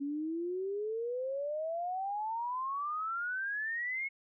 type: exponential sweep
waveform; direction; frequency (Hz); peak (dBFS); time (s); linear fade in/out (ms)
sine; up; 277.2 to 2200; -33; 0-4.09; 20
effects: none